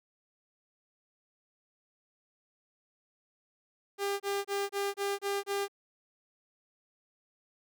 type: tone bursts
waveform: sawtooth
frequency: 400 Hz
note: G4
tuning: 35 cents sharp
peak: -26 dBFS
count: 7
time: 3.98-5.682 s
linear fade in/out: 50 ms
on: 220 ms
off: 27 ms
effects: none